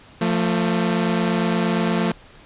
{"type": "tone pair together", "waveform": "sawtooth", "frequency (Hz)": [174.61, 223.3], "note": ["F3", "A3"], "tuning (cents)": [0, 26], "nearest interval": "major third", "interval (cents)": 426, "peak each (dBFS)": -17, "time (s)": [0.21, 2.12], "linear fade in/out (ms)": 5, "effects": ["pink hiss -47 dBFS RMS until 2.45 s", "resampled to 8000 Hz"]}